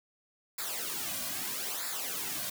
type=noise with flanger; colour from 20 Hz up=white; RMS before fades=-36 dBFS; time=0.58-2.5 s; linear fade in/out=5 ms; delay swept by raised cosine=0.33 to 2.33 ms; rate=0.78 Hz; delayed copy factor=-0.75; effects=none